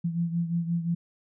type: beating tone pair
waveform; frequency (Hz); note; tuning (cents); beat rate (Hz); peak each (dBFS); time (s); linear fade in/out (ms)
sine; 168.6 / 174.3; E3 / F3; +39 / -3; 5.7; -26 / -32; 0.04-0.95; 10
effects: none